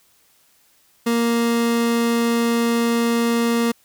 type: tone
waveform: 30% pulse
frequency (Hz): 233.5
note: A#3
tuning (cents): +3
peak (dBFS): -14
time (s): 1.06-3.72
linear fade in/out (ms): 10
effects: white hiss -58 dBFS RMS until 3.84 s